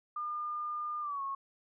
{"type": "tone with pitch glide", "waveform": "sine", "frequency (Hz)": [1208, 1095], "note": ["D6", "C#6"], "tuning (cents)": [48, -22], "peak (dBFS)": -34, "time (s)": [0.16, 1.35], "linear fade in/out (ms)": 5, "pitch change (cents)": -170, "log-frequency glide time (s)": [1.01, 1.22], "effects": []}